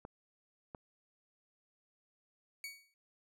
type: clicks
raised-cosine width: 1 ms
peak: -31 dBFS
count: 2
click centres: 0.051 / 0.748 s
type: tone with exponential decay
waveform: sawtooth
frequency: 2250 Hz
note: C#7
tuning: 25 cents sharp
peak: -36 dBFS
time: 2.64-2.94 s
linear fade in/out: 1 ms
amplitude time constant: 64 ms
effects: none

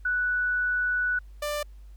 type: tone pair in turn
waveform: sine / sawtooth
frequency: 1480 / 591.6 Hz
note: F#6 / D5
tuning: 0 / +13 cents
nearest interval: octave + major third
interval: 1587 cents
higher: first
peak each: -23 / -24 dBFS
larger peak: first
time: 0.05-1.19 / 1.42-1.63 s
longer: first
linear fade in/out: 5 ms
effects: added 50 Hz sine -43 dBFS peak until 1.96 s + pink hiss -67 dBFS RMS until 1.96 s

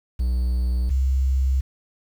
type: tone pair in turn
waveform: triangle / sine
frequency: 61.74 / 66.08 Hz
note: B1 / C2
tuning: 0 / +18 cents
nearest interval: minor second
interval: 118 cents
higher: second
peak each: -17 dBFS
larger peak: neither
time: 0.19-0.9 / 0.9-1.61 s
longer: neither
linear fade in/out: 10 ms
effects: 8-bit

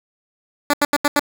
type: tone bursts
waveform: 10% pulse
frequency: 289.9 Hz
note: D4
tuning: 22 cents flat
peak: -5 dBFS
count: 5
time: 0.7-1.195 s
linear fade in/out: 2 ms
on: 35 ms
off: 80 ms
effects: none

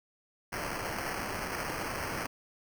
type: noise with sample-and-hold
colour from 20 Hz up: white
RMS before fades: -36 dBFS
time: 0.52-2.27 s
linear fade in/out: 10 ms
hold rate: 3675 Hz
effects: none

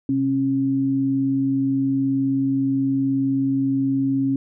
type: tone pair together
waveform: sine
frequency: 130 / 271.9 Hz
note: C3 / C#4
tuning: -11 / -33 cents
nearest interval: octave + minor second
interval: 1278 cents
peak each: -27 / -18 dBFS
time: 0.09-4.36 s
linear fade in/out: 2 ms
effects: none

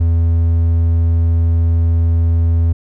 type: tone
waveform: triangle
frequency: 83.3 Hz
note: E2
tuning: 19 cents sharp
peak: -8 dBFS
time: 0-2.73 s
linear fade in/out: 10 ms
effects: none

